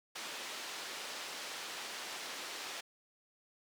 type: band-pass noise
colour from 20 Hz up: white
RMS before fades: -44 dBFS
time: 0.15-2.81 s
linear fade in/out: 10 ms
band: 320 to 4800 Hz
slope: 12 dB/octave
effects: none